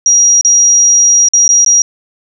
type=tone with dropouts; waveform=sine; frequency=5730 Hz; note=F8; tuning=44 cents sharp; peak=-4 dBFS; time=0.06-1.82 s; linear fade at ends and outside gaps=1 ms; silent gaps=0.411-0.448 / 1.286-1.335 / 1.479-1.49 / 1.647-1.662 s; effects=none